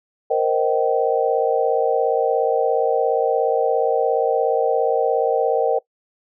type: chord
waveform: sine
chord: C minor seventh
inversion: third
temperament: equal with one note detuned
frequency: 466.2 / 523.3 / 622.3 / 771.9 Hz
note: Bb4 / C5 / Eb5 / G5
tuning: 0 / 0 / 0 / -27 cents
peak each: -19 / -22 / -23 / -22 dBFS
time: 0.3-5.79 s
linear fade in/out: 10 ms
effects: noise-tail reverb RT60 0.1 s tail -21 dB re dry